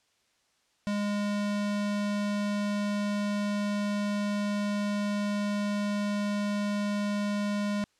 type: tone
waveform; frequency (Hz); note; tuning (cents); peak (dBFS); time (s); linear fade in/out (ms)
square; 205.3; G#3; -20; -28; 0.87-7.84; 0
effects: white hiss -70 dBFS RMS until 7.99 s + low-pass 7000 Hz 12 dB/octave